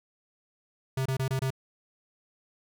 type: tone bursts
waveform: square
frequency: 132.4 Hz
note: C3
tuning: 21 cents sharp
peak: -27 dBFS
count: 5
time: 0.97-1.505 s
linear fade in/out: 5 ms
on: 87 ms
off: 25 ms
effects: none